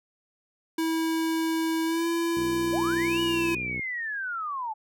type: tone with pitch glide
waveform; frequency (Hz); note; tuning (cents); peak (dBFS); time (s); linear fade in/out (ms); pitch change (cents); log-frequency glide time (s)
square; 324.6 to 336.2; E4 to E4; -27 to +34; -25; 0.78-3.55; 5; +61; 1.85-2.07
type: click train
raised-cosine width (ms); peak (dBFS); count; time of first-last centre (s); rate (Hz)
3; -24; 89; 2.37-3.794; 61.8
type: linear two-way sweep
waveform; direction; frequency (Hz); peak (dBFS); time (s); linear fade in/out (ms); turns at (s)
sine; up then down; 493.9 to 2963 to 837; -29; 2.72-4.74; 20; 3.21
effects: high-pass 80 Hz 12 dB/octave